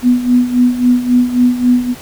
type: tone with tremolo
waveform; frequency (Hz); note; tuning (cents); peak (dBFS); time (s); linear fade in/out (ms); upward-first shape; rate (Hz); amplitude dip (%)
sine; 246.9; B3; 0; -5; 0.02-1.95; 50; sine; 3.7; 75
effects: pink hiss -34 dBFS RMS until 2.01 s